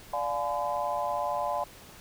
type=chord; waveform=sine; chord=D diminished seventh; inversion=none; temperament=just; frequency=587.3 / 704.8 / 845.8 / 1014.9 Hz; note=D5 / F5 / Ab5 / Cb6; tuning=0 / +16 / +31 / +47 cents; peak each=-33 dBFS; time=0.13-1.64 s; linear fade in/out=5 ms; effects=pink hiss -50 dBFS RMS until 2 s